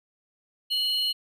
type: tone pair together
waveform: triangle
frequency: 2960 / 4216 Hz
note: F#7 / C8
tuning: 0 / +12 cents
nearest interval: tritone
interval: 612 cents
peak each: -25 dBFS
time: 0.7-1.13 s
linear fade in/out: 20 ms
effects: none